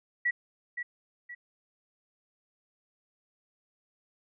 sine tone with echo, 1937 Hz, B6, 34 cents flat, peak -24 dBFS, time 0.25-0.31 s, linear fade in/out 10 ms, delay 520 ms, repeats 2, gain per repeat -8 dB, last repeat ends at 1.35 s, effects none

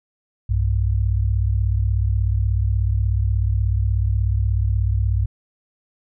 sine tone pair together, 62.69 / 99.2 Hz, B1 / G2, +27 / +21 cents, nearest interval minor sixth, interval 794 cents, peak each -19 dBFS, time 0.49-5.26 s, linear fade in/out 10 ms, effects none

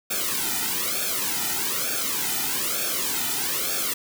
white noise with flanger, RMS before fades -26 dBFS, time 0.1-3.94 s, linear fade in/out 10 ms, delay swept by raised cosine 1 to 1.85 ms, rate 1.1 Hz, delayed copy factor -1, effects none

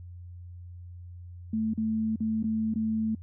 sine tone with dropouts, 220 Hz, A3, in tune, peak -25 dBFS, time 1.53-3.15 s, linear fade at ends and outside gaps 5 ms, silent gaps 1.737-1.776 / 2.16-2.204 / 2.429-2.44 / 2.74-2.757 s, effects noise-tail reverb RT60 0.1 s tail -26 dB re dry + added 88 Hz sine -41 dBFS peak until 3.22 s

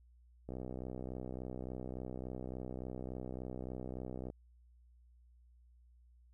click train, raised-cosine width 2 ms, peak -30 dBFS, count 243, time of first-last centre 0.49-4.301 s, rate 63.5 Hz, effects added 60 Hz sine -61 dBFS peak until 6.33 s

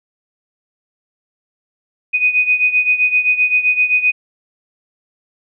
sine beating tone pair, 2489 / 2496.7 Hz, D#7 / D#7, 0 / +5 cents, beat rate 7.7 Hz, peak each -13 / -17 dBFS, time 2.13-4.12 s, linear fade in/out 20 ms, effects none

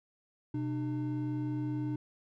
triangle tone pair together, 126.8 / 301.6 Hz, B2 / D4, +46 / +46 cents, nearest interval octave + minor third, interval 1500 cents, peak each -33 / -32 dBFS, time 0.54-1.96 s, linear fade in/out 5 ms, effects none

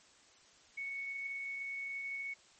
sine tone, 2217 Hz, C#7, in tune, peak -38 dBFS, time 0.77-2.34 s, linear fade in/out 10 ms, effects white hiss -63 dBFS RMS until 2.59 s + MP3 32 kbps

